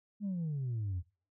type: exponential sweep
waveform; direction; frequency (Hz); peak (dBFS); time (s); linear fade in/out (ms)
sine; down; 212.4 to 84.5; -31; 0.2-1.03; 50
effects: noise-tail reverb RT60 0.4 s tail -23 dB re dry + tanh soft clip ceiling -31 dBFS